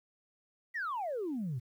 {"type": "exponential sweep", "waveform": "sine", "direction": "down", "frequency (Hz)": [2000, 113.6], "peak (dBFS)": -32, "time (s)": [0.74, 1.6], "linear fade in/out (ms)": 20, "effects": ["tanh soft clip ceiling -30 dBFS", "11-bit"]}